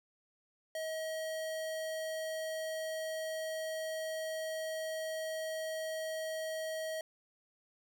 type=tone; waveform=square; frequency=636 Hz; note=D#5; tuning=38 cents sharp; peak=-37 dBFS; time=0.75-7.01 s; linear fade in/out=2 ms; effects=none